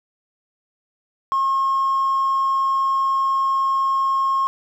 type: tone with hard clipping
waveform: sine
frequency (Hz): 1079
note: C#6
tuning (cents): -47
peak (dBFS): -17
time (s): 1.32-4.47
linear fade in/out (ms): 0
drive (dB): 1
effects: none